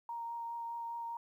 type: tone with vibrato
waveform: sine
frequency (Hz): 932.3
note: A#5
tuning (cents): 0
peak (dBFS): -38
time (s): 0.09-1.17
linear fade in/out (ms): 2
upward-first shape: triangle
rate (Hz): 4.9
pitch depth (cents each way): 12
effects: 12-bit